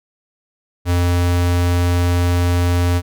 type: tone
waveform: square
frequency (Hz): 87.9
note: F2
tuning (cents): +12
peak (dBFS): -14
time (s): 0.85-3.02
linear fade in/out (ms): 50
effects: none